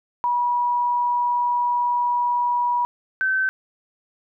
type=tone pair in turn; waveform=sine; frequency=969 / 1538.2 Hz; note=B5 / G6; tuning=-33 / -33 cents; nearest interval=minor sixth; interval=800 cents; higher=second; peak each=-18 dBFS; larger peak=neither; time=0.24-2.85 / 3.21-3.49 s; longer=first; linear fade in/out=0 ms; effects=none